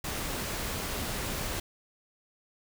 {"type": "noise", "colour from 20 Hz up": "pink", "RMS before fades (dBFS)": -34, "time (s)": [0.04, 1.6], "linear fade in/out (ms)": 5, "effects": []}